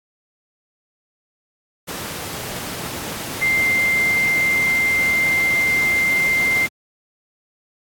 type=tone in noise; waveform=sine; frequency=2093 Hz; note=C7; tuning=in tune; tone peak=-15 dBFS; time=3.41-6.67 s; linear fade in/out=20 ms; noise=pink; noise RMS=-28 dBFS; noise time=1.87-6.69 s; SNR=+10 dB; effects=high-pass 100 Hz 12 dB/octave + AAC 64 kbps